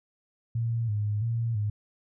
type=tone with vibrato; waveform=sine; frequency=110 Hz; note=A2; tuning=in tune; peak=-25 dBFS; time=0.55-1.7 s; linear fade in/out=5 ms; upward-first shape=square; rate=1.5 Hz; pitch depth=87 cents each way; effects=none